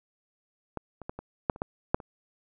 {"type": "clicks", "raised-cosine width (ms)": 1, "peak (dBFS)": [-19, -27, -20, -24, -9, -29, -15, -7, -29], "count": 9, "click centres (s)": [0.773, 1.017, 1.095, 1.19, 1.498, 1.561, 1.619, 1.945, 2.002], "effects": []}